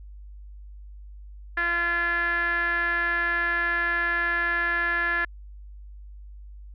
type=tone with low-pass filter; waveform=5% pulse; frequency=343.5 Hz; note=F4; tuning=29 cents flat; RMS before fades=-25 dBFS; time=1.57-5.25 s; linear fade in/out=5 ms; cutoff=1700 Hz; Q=6.7; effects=added 50 Hz sine -40 dBFS peak until 6.74 s